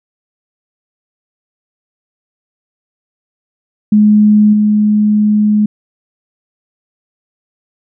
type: tone with level steps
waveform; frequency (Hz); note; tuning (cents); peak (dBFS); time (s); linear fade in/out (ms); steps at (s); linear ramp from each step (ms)
sine; 210.6; G#3; +24; -4 / -7; 3.92-5.66; 5; 4.53; 5
effects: none

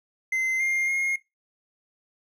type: tone with pitch steps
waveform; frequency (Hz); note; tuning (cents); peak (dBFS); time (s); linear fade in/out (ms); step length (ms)
triangle; 2067 / 2116 / 2143; C7 / C7 / C7; -22 / +19 / +41; -21; 0.32-1.16; 5; 280
effects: noise-tail reverb RT60 0.2 s tail -18 dB re dry

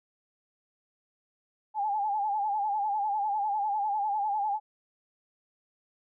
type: tone with vibrato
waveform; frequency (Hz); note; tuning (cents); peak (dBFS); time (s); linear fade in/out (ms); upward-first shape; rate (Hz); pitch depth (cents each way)
sine; 830.6; G#5; 0; -26; 1.74-4.6; 50; sine; 10; 87
effects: none

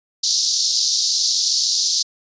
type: band-pass noise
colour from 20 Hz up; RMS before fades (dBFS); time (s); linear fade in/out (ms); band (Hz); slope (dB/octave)
white; -19; 0.23-2.03; 10; 4100 to 6100; 48
effects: resampled to 16000 Hz

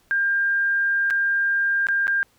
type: tone with dropouts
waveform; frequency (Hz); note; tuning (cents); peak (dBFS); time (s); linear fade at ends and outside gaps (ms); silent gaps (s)
sine; 1600; G6; +35; -18; 0.11-2.23; 0; 1.102-1.107 / 1.869-1.886 / 2.07-2.079
effects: pink hiss -61 dBFS RMS until 2.38 s

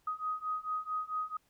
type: beating tone pair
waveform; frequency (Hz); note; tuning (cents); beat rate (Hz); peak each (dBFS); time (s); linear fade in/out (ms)
sine; 1251 / 1255.5; D#6 / D#6; +9 / +15; 4.5; -37 / -36; 0.07-1.37; 5
effects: pink hiss -72 dBFS RMS until 1.49 s

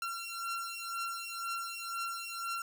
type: beating tone pair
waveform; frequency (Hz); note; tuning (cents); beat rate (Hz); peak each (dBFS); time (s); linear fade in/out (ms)
sawtooth; 1366 / 1368; F6 / F6; -39 / -36; 2; -36 / -36; 0.02-2.62; 2
effects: none

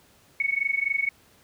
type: tone with amplitude modulation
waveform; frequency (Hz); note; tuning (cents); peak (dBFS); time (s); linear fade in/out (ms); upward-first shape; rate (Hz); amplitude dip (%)
sine; 2217; C#7; 0; -19; 0.4-1.09; 2; sine; 23.9; 90
effects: pink hiss -58 dBFS RMS until 1.43 s + high-pass 60 Hz 12 dB/octave

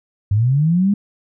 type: linear sweep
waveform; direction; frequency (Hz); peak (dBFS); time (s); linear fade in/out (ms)
sine; up; 96.3 to 207.7; -12; 0.31-0.94; 5
effects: none

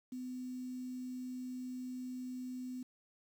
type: tone with quantisation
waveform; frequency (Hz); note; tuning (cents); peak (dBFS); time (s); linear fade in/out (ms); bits
sine; 252.8; B3; +41; -40; 0.12-2.83; 5; 10
effects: none

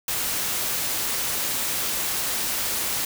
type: noise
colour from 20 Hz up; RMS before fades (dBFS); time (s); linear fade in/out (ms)
white; -26; 0.08-3.05; 2
effects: none

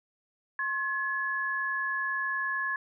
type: tone pair together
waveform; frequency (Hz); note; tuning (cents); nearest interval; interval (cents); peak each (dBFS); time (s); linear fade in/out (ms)
sine; 1071.6 / 1701; C6 / G#6; +41 / +41; minor sixth; 800; -34 / -29; 0.59-2.76; 2
effects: none

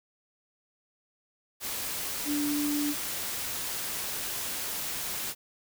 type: tone in noise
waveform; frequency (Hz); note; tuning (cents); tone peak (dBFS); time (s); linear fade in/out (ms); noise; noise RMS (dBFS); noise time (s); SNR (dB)
sine; 292.8; D4; -5; -27; 2.25-2.95; 50; white; -34; 1.6-5.35; +4
effects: none

